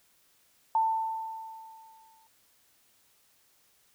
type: tone with exponential decay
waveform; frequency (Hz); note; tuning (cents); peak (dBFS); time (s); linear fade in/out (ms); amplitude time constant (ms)
sine; 891; A5; +22; -21; 0.75-2.27; 2; 330
effects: white hiss -66 dBFS RMS until 3.94 s